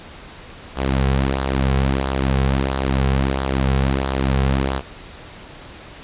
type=tone with flanger; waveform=sawtooth; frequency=66.9 Hz; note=C2; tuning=39 cents sharp; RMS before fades=-19 dBFS; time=0.75-4.82 s; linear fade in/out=50 ms; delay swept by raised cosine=0.39 to 3.39 ms; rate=1.5 Hz; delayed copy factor=-0.55; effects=pink hiss -39 dBFS RMS until 6.03 s + resampled to 8000 Hz